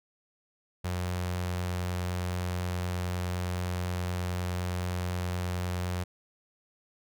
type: tone with notch filter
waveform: sawtooth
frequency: 89.6 Hz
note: F2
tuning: 45 cents sharp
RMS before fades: -32 dBFS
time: 0.84-6.04 s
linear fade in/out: 10 ms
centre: 290 Hz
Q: 1.9
effects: none